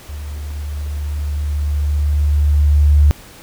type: tone with level ramp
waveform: sine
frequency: 73.42 Hz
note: D2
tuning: in tune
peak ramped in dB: -25 to -6 dBFS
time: 0.09-3.11 s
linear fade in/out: 0 ms
effects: pink hiss -40 dBFS RMS until 3.42 s